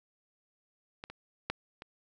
clicks, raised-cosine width 0.3 ms, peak -25 / -28 / -15 / -28 dBFS, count 4, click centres 1.039 / 1.1 / 1.5 / 1.821 s, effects none

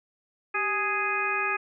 harmonic tone with a mistuned harmonic, 415.3 Hz, G#4, in tune, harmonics 1 / 2 / 3 / 4 / 5 / 6, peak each -35 / -35 / -30 / -31 / -35 / -29 dBFS, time 0.54-1.57 s, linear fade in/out 10 ms, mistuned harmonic 1, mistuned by -110 cents, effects none

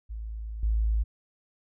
sine tone with level steps, 54.5 Hz, A1, 16 cents flat, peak -33 / -22 dBFS, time 0.09-1.04 s, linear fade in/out 20 ms, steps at 0.63 s, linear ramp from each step 2 ms, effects none

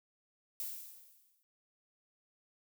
violet noise with exponential decay, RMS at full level -38 dBFS, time 0.6-1.43 s, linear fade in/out 0 ms, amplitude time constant 180 ms, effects none

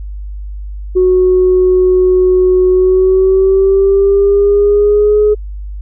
sine tone with pitch glide, 368.3 to 420.6 Hz, F#4 to G#4, -8 to +22 cents, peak -5 dBFS, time 0.95-5.35 s, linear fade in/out 20 ms, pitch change +230 cents, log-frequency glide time 2.7-5.19 s, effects tanh soft clip ceiling -1 dBFS + added 50 Hz sine -21 dBFS peak until 5.81 s

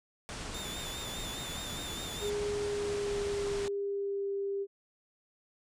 pink low-pass noise, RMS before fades -41 dBFS, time 0.29-3.68 s, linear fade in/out 0 ms, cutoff 9300 Hz, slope 48 dB/octave
sawtooth tone with vibrato, 3572 Hz, A7, 25 cents sharp, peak -38 dBFS, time 0.54-2.3 s, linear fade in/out 5 ms, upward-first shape sine, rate 4.9 Hz, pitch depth 55 cents each way
sine tone with pitch glide, 412 to 397 Hz, G#4 to G4, -14 to +22 cents, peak -31 dBFS, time 2.2-4.67 s, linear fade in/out 50 ms, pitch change -64 cents, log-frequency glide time 2.47-4.3 s
effects none

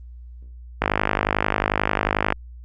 click train, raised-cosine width 0.5 ms, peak -3 dBFS, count 78, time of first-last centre 0.82-2.324 s, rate 51.2 Hz, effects added 60 Hz sine -37 dBFS peak until 2.64 s + Opus 32 kbps

